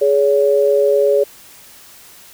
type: tone pair together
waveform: sine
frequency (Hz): 417.4 / 565.5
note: G#4 / C#5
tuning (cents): +9 / +34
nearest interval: perfect fourth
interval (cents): 525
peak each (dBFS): -13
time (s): 0.01-1.24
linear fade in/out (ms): 10
effects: white hiss -42 dBFS RMS until 2.33 s